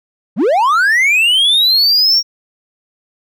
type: linear sweep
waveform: triangle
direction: up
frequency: 149.4 to 5630 Hz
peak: -7 dBFS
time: 0.36-2.23 s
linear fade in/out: 50 ms
effects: none